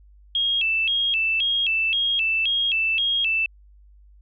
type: tone with vibrato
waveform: sine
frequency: 2940 Hz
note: F#7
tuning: 12 cents flat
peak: -19 dBFS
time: 0.35-3.46 s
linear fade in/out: 2 ms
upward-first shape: square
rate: 1.9 Hz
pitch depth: 180 cents each way
effects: added 50 Hz sine -48 dBFS peak until 4.21 s